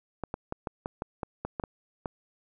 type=clicks; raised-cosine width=1 ms; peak=-18 dBFS; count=11; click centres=0.237 / 0.341 / 0.524 / 0.672 / 0.859 / 1.021 / 1.232 / 1.45 / 1.598 / 1.638 / 2.058 s; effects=none